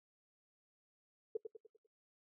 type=tone with echo; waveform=sine; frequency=441.7 Hz; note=A4; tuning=7 cents sharp; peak=-33 dBFS; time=1.35-1.37 s; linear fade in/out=5 ms; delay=99 ms; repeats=5; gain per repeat=-7 dB; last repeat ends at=1.865 s; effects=noise-tail reverb RT60 0.1 s tail -22 dB re dry